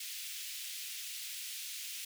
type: high-pass noise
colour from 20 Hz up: pink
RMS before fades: -43 dBFS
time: 0-2.05 s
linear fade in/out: 5 ms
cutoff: 2500 Hz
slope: 24 dB/octave
effects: none